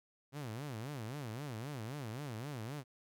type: tone with vibrato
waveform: sawtooth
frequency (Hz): 126.9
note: B2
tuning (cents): +47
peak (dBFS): -37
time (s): 0.32-2.84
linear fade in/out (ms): 50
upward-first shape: sine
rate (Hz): 3.8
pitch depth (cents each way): 290
effects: none